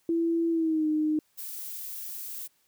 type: tone with pitch glide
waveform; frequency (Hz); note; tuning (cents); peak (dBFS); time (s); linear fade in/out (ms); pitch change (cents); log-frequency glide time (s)
sine; 333.3 to 307.4; E4 to D#4; +19 to -21; -23; 0.09-1.19; 2; -140; 0.5-0.87
type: noise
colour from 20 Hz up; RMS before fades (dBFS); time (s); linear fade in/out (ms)
violet; -38; 1.37-2.48; 20
effects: white hiss -69 dBFS RMS until 2.67 s